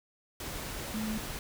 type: tone in noise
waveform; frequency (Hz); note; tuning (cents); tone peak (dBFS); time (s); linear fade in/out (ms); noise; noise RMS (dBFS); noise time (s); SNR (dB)
sine; 217.4; A3; -21; -32; 0.94-1.18; 2; pink; -39; 0.4-1.39; +4
effects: none